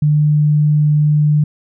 sine tone, 149.8 Hz, D3, 35 cents sharp, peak -9 dBFS, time 0.02-1.44 s, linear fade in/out 5 ms, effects none

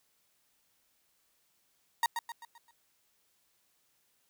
35% pulse tone with echo, 936 Hz, A#5, 7 cents sharp, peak -23 dBFS, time 2.03-2.06 s, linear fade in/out 2 ms, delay 130 ms, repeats 5, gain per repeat -7 dB, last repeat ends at 2.71 s, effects white hiss -73 dBFS RMS until 4.29 s

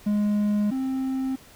triangle tone pair in turn, 207.7 / 263.7 Hz, G#3 / C4, 0 / +14 cents, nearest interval major third, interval 414 cents, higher second, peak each -18 / -22 dBFS, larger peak first, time 0.06-0.71 / 0.71-1.36 s, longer neither, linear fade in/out 10 ms, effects pink hiss -50 dBFS RMS until 1.55 s

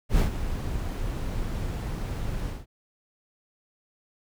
brown noise with ADSR envelope, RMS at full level -19 dBFS, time 0.09-2.66 s, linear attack 96 ms, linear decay 110 ms, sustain -11 dB, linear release 180 ms, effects none

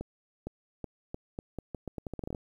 accelerating click train, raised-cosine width 2 ms, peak -23 dBFS, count 17, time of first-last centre 0.01-2.348 s, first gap 460 ms, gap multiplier 0.81, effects 10-bit

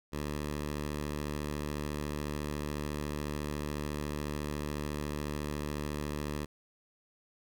10% pulse tone, 74 Hz, D2, 14 cents sharp, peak -26 dBFS, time 0.12-6.46 s, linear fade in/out 20 ms, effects none

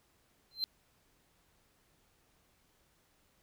triangle tone with exponential growth, 4117 Hz, C8, 29 cents flat, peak -26 dBFS, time 0.51-0.64 s, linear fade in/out 0 ms, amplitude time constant 27 ms, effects pink hiss -71 dBFS RMS until 3.42 s

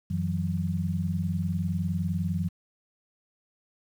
sine tone cluster, 92.5 / 162.8 / 182.7 Hz, F#2 / E3 / F#3, 0 / -21 / -22 cents, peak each -30 dBFS, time 0.1-2.49 s, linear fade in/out 10 ms, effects 9-bit

